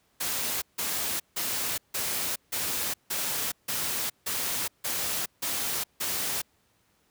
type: noise bursts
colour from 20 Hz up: white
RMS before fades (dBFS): -30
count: 11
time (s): 0.2-6.42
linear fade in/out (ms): 10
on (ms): 420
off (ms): 160
effects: pink hiss -68 dBFS RMS until 7.1 s + high-pass 60 Hz 12 dB/octave